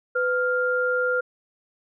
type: tone pair together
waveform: sine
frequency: 500.1 / 1400 Hz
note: B4 / F6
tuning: +22 / +4 cents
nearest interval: octave + tritone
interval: 1782 cents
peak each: -23 dBFS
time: 0.15-1.21 s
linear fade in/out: 10 ms
effects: none